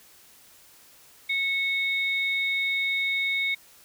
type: tone pair together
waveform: sine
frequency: 2203 / 3702 Hz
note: C#7 / A#7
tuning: -11 / -13 cents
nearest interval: major sixth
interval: 898 cents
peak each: -24 / -31 dBFS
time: 1.29-3.55 s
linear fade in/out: 10 ms
effects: white hiss -54 dBFS RMS until 3.84 s